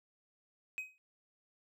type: tone with exponential decay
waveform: triangle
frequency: 2525 Hz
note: D#7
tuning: 25 cents sharp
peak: -32 dBFS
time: 0.78-0.98 s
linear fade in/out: 0 ms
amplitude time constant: 42 ms
effects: none